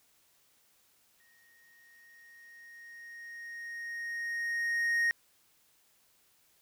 triangle tone with exponential growth, 1864.7 Hz, A#6, in tune, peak -23 dBFS, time 1.2-5.11 s, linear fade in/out 0 ms, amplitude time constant 850 ms, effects white hiss -68 dBFS RMS until 6.61 s

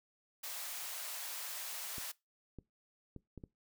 white high-pass noise, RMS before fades -43 dBFS, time 0.43-2.12 s, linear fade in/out 10 ms, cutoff 580 Hz, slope 24 dB/octave
clicks, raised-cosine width 3 ms, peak -34 dBFS, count 5, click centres 1.982 / 2.587 / 3.163 / 3.377 / 3.438 s
effects noise-tail reverb RT60 0.2 s tail -21 dB re dry

